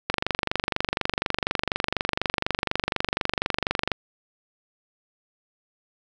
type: click train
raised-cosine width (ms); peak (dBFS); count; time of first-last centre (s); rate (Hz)
0.3; -6; 93; 0.1-3.917; 24.1
effects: none